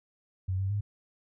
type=tone with pitch steps; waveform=sine; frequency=93.6 / 96.5 / 102.5 Hz; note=F#2 / G2 / G#2; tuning=+20 / -27 / -22 cents; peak=-27 dBFS; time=0.48-0.81 s; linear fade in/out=10 ms; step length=110 ms; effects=none